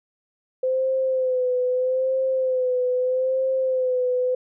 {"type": "tone with vibrato", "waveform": "sine", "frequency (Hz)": 513, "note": "C5", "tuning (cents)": -34, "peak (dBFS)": -19, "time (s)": [0.63, 4.35], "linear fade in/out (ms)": 5, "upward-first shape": "sine", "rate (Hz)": 0.79, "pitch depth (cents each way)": 43, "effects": []}